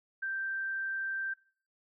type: tone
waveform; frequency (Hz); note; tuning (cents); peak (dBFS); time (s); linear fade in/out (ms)
sine; 1568; G6; 0; -32; 0.22-1.34; 10
effects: noise-tail reverb RT60 0.4 s tail -18 dB re dry